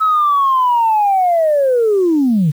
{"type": "linear sweep", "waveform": "sine", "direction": "down", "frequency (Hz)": [1300, 138.59], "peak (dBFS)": -9, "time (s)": [0, 2.52], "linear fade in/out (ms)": 20, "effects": ["tanh soft clip ceiling -6 dBFS", "7-bit"]}